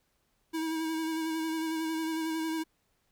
square tone with vibrato, 321 Hz, E4, 46 cents flat, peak -31 dBFS, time 0.53-2.64 s, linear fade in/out 20 ms, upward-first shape sine, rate 11 Hz, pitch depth 25 cents each way, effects pink hiss -74 dBFS RMS until 3.11 s

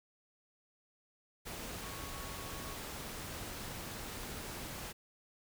sine tone in noise, 1108.7 Hz, C#6, in tune, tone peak -52 dBFS, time 1.81-2.77 s, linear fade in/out 20 ms, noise pink, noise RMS -44 dBFS, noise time 1.45-4.93 s, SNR -11 dB, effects none

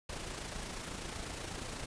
pink noise with amplitude modulation, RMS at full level -40 dBFS, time 0.09-1.86 s, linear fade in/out 5 ms, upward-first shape sine, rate 28.2 Hz, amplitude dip 45%, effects resampled to 22050 Hz

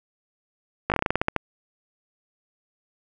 slowing click train, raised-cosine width 0.5 ms, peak -6 dBFS, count 12, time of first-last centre 0.9-1.363 s, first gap 18 ms, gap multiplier 1.16, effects none

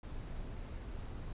brown noise, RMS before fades -43 dBFS, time 0.03-1.33 s, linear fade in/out 5 ms, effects resampled to 8000 Hz

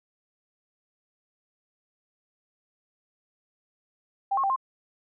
sine tone with pitch steps, 790 / 1083 / 784 / 1058 Hz, G5 / C#6 / G5 / C6, +13 / -41 / 0 / +19 cents, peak -22 dBFS, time 4.31-4.562 s, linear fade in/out 10 ms, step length 63 ms, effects none

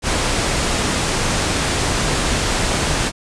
pink low-pass noise, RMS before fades -19 dBFS, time 0.02-3.12 s, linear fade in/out 50 ms, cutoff 9500 Hz, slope 48 dB/octave, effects none

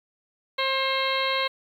harmonic tone with a mistuned harmonic, 533 Hz, C5, 32 cents sharp, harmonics 1 / 2 / 3 / 4 / 5 / 6 / 7 / 8, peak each -29 / -28 / -34 / -29 / -34 / -33 / -32 / -34 dBFS, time 0.58-1.48 s, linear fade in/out 10 ms, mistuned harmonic 7, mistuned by +59 cents, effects 9-bit

